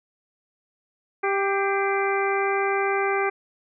harmonic tone with a mistuned harmonic, 393.8 Hz, G4, 8 cents sharp, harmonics 1 / 2 / 3 / 4 / 5 / 6, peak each -24 / -27 / -29 / -30 / -31 / -32 dBFS, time 1.23-3.3 s, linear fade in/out 10 ms, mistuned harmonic 5, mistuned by +63 cents, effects none

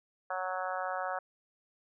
harmonic tone, 185 Hz, F#3, in tune, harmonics 3 / 4 / 5 / 6 / 7 / 8 / 9, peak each -39 / -37 / -42 / -42 / -40 / -42 / -45 dBFS, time 0.3-1.19 s, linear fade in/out 5 ms, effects none

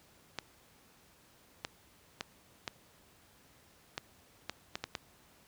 clicks, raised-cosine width 0.2 ms, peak -18 dBFS, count 9, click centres 0.387 / 1.649 / 2.209 / 2.678 / 3.979 / 4.496 / 4.755 / 4.84 / 4.952 s, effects pink hiss -63 dBFS RMS until 5.47 s + high-pass 60 Hz 12 dB/octave

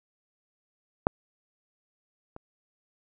clicks, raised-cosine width 1 ms, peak -6 / -27 dBFS, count 2, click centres 1.069 / 2.364 s, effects none

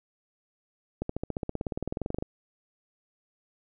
accelerating click train, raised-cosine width 2 ms, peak -17 dBFS, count 23, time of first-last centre 1.02-2.225 s, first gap 74 ms, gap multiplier 0.97, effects none

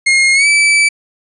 40% pulse tone with pitch glide, 2143 to 2310 Hz, C7 to D7, +41 to -29 cents, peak -7 dBFS, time 0.06-0.89 s, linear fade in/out 10 ms, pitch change +130 cents, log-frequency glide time 0.34-0.47 s, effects resampled to 24000 Hz + 8-bit

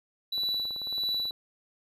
triangle tone with tremolo, 3951 Hz, B7, in tune, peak -25 dBFS, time 0.32-1.31 s, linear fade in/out 5 ms, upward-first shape sine, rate 1.6 Hz, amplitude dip 55%
click train, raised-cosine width 1 ms, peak -33 dBFS, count 18, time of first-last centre 0.38-1.309 s, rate 18.3 Hz
effects resampled to 32000 Hz

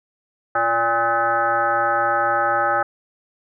sine tone with frequency modulation, 1046.5 Hz, C6, in tune, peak -16 dBFS, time 0.55-2.83 s, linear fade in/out 5 ms, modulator 233 Hz, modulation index 2.2, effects none

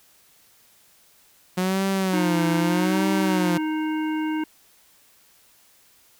sawtooth tone with vibrato, 181.1 Hz, F#3, 37 cents flat, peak -17 dBFS, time 1.57-3.58 s, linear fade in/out 10 ms, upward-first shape sine, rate 0.81 Hz, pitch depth 120 cents each way
harmonic tone, 311.1 Hz, D#4, in tune, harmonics 1 / 3 / 5 / 7 / 9, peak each -23 / -33 / -37 / -40 / -42 dBFS, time 2.13-4.44 s, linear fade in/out 5 ms
effects white hiss -57 dBFS RMS until 6.19 s

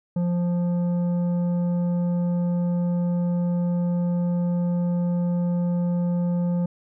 triangle tone with tanh clipping, 175.1 Hz, F3, 5 cents sharp, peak -22 dBFS, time 0.16-6.66 s, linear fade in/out 5 ms, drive 13 dB, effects none

